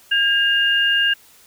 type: tone pair together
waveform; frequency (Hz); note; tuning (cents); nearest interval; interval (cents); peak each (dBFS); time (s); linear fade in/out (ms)
sine; 1620 / 2819; G#6 / F7; -43 / +16; minor seventh; 959; -17; 0.11-1.14; 10
effects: white hiss -50 dBFS RMS until 1.46 s